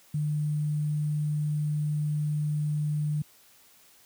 sine tone with sample-and-hold, 150 Hz, D3, 37 cents sharp, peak -25 dBFS, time 0.14-3.22 s, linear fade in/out 5 ms, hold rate 8820 Hz, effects white hiss -58 dBFS RMS until 4.05 s + high-pass 60 Hz 12 dB/octave

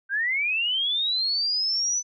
sine linear sweep, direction up, 1541 to 6060 Hz, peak -22 dBFS, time 0.09-2.03 s, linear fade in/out 50 ms, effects none

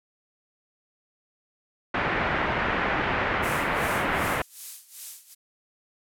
white low-pass noise, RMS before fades -26 dBFS, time 1.94-4.42 s, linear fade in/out 5 ms, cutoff 2100 Hz, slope 24 dB/octave
violet noise with tremolo, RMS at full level -32 dBFS, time 3.42-5.35 s, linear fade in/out 20 ms, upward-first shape sine, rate 2.6 Hz, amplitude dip 85%
effects low-pass 11000 Hz 12 dB/octave

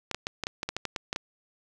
clicks, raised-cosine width 0.2 ms, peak -13 dBFS, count 12, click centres 0.113 / 0.146 / 0.269 / 0.437 / 0.469 / 0.631 / 0.69 / 0.766 / 0.853 / 0.962 / 1.129 / 1.161 s, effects none

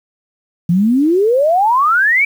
sine exponential sweep, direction up, 164.81 to 2349 Hz, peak -9 dBFS, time 0.69-2.25 s, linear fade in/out 5 ms, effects 7-bit

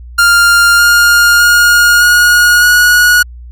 45% pulse tone with pitch steps, 1400 / 1413.8 / 1427.8 / 1441.9 / 1456.1 Hz, F6 / F6 / F6 / F#6 / F#6, +4 / +21 / +38 / -45 / -28 cents, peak -4 dBFS, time 0.18-3.23 s, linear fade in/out 10 ms, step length 610 ms, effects added 60 Hz sine -27 dBFS peak until 3.51 s

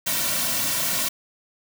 white noise with comb filter, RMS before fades -24 dBFS, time 0.06-1.09 s, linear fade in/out 10 ms, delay 2.4 ms, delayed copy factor -0.8, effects none

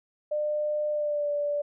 sine tone with pitch glide, 600 to 582.9 Hz, D5 to D5, +37 to -13 cents, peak -25 dBFS, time 0.31-1.62 s, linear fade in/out 10 ms, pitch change -50 cents, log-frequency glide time 0.9-1.3 s, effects none

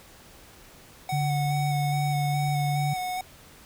square tone with vibrato, 740 Hz, F#5, in tune, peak -29 dBFS, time 1.09-3.21 s, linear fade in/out 2 ms, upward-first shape square, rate 2.4 Hz, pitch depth 17 cents each way
sine tone, 144.6 Hz, D3, 27 cents flat, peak -24 dBFS, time 1.12-2.94 s, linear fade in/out 10 ms
effects pink hiss -51 dBFS RMS until 3.65 s

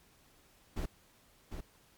brown noise with echo, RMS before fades -35 dBFS, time 0.76-0.86 s, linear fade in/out 10 ms, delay 750 ms, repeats 1, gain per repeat -6 dB, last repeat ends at 1.61 s, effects pink hiss -65 dBFS RMS until 1.97 s + MP3 96 kbps

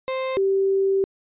35% pulse / sine tone pair in turn, 523.3 / 388.8 Hz, C5 / G4, 0 / -14 cents, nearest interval perfect fourth, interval 514 cents, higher first, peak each -22 / -17 dBFS, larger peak second, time 0.08-0.37 / 0.37-1.04 s, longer second, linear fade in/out 0 ms, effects resampled to 8000 Hz

